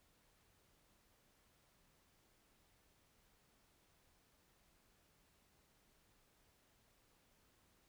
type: silence
effects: pink hiss -74 dBFS RMS until 7.88 s